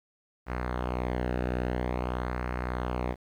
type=tone with flanger; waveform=sawtooth; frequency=61.74 Hz; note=B1; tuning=in tune; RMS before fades=-31 dBFS; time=0.46-3.16 s; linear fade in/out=50 ms; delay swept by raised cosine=0.28 to 0.94 ms; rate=0.49 Hz; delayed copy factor=-0.55; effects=low-pass 2000 Hz 12 dB/octave + 10-bit